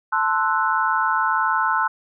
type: chord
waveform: sine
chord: F# half-diminished seventh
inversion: first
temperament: equal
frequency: 880 / 1046.5 / 1318.5 / 1480 Hz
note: A5 / C6 / E6 / F#6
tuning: 0 / 0 / 0 / 0 cents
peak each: -23 dBFS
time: 0.12-1.88 s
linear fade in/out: 10 ms
effects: none